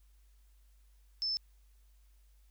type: tone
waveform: sine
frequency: 5270 Hz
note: E8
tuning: 1 cent flat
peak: -31 dBFS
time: 1.22-1.37 s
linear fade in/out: 0 ms
effects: added 50 Hz sine -60 dBFS peak until 2.5 s + white hiss -75 dBFS RMS until 2.5 s